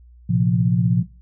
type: chord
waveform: sine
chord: Bb suspended second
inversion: none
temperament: equal with one note detuned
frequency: 114.94 / 130.81 / 174.61 Hz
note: Bb2 / C3 / F3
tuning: -24 / 0 / 0 cents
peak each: -20 / -21 / -18 dBFS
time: 0.29-1.03 s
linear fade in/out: 10 ms
effects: noise-tail reverb RT60 0.3 s tail -17 dB re dry + added 60 Hz sine -44 dBFS peak until 1.21 s